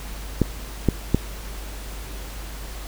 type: clicks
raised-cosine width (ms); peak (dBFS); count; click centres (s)
3; -3; 3; 0.417 / 0.887 / 1.146
effects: added 50 Hz sine -33 dBFS peak until 2.87 s + pink hiss -39 dBFS RMS until 2.87 s